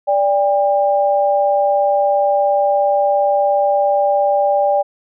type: tone pair together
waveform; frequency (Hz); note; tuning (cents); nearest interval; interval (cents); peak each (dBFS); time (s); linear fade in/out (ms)
sine; 584 / 801.1; D5 / G5; -10 / +37; perfect fourth; 547; -14 / -15; 0.07-4.83; 20
effects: none